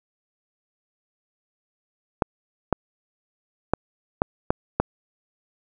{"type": "clicks", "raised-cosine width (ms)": 1, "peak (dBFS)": -4, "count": 6, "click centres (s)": [2.222, 2.727, 3.736, 4.219, 4.505, 4.8], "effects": []}